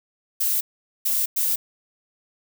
violet noise bursts at uneven times, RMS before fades -22 dBFS, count 3, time 0.4-0.61 / 1.05-1.26 / 1.36-1.56 s, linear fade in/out 10 ms, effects none

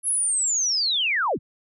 sine linear sweep, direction down, 10970 to 50.8 Hz, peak -20 dBFS, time 0.03-1.39 s, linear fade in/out 50 ms, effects none

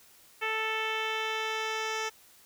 10% pulse tone with low-pass filter sweep, 440 Hz, A4, in tune, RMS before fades -32 dBFS, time 0.41-2.1 s, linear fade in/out 20 ms, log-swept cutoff 2600 to 5300 Hz, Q 2.3, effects white hiss -58 dBFS RMS until 2.45 s

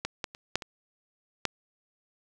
clicks, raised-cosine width 0.2 ms, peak -13 / -14 / -26 / -8 / -21 / -8 dBFS, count 6, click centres 0.05 / 0.242 / 0.349 / 0.556 / 0.622 / 1.453 s, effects 8-bit

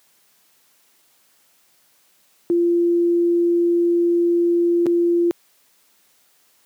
sine tone with dropouts, 344.2 Hz, F4, 25 cents flat, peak -14 dBFS, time 2.5-5.31 s, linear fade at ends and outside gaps 0 ms, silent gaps 4.859-4.866 s, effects white hiss -59 dBFS RMS until 6.65 s + high-pass 150 Hz 12 dB/octave

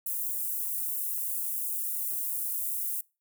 white high-pass noise, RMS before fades -32 dBFS, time 0.06-3.01 s, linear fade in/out 5 ms, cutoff 10000 Hz, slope 24 dB/octave, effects noise-tail reverb RT60 0.3 s tail -25 dB re dry

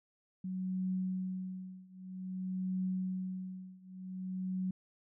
sine tone with tremolo, 186 Hz, F#3, 9 cents sharp, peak -31 dBFS, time 0.44-4.71 s, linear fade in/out 5 ms, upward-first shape triangle, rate 0.52 Hz, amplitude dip 95%, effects none

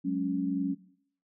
sine chord, F# suspended second, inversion none, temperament equal, 185 / 207.7 / 277.2 Hz, F#3 / G#3 / C#4, 0 / 0 / 0 cents, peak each -32 / -35 / -29 dBFS, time 0.04-0.75 s, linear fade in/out 20 ms, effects noise-tail reverb RT60 0.6 s tail -18 dB re dry

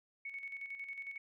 sine tone with tremolo, 2217 Hz, C#7, in tune, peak -40 dBFS, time 0.25-1.18 s, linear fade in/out 5 ms, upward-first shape square, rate 11 Hz, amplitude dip 55%, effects none

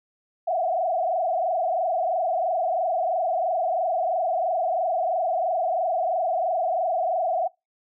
sine tone with frequency modulation, 698.5 Hz, F5, in tune, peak -21 dBFS, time 0.47-7.48 s, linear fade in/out 10 ms, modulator 23 Hz, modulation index 2.5, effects noise-tail reverb RT60 0.2 s tail -24 dB re dry

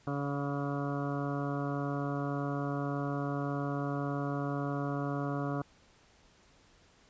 harmonic tone with a mistuned harmonic, 141.8 Hz, C#3, 40 cents sharp, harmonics 1 / 2 / 3 / 4 / 5 / 7 / 8 / 9 / 10, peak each -35 / -36 / -42 / -42 / -42 / -47 / -44 / -46 / -48 dBFS, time 0.07-5.62 s, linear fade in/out 2 ms, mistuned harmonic 9, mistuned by -17 cents, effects pink hiss -63 dBFS RMS until 7.09 s + resampled to 16000 Hz

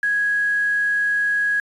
sine tone with quantisation, 1661.2 Hz, G#6, in tune, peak -17 dBFS, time 0.03-1.6 s, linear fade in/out 2 ms, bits 7, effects resampled to 24000 Hz

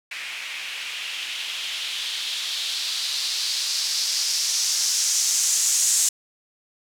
violet noise with low-pass filter sweep, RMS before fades -25 dBFS, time 0.11-6.09 s, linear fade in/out 5 ms, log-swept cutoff 2300 to 7300 Hz, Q 2.6, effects none

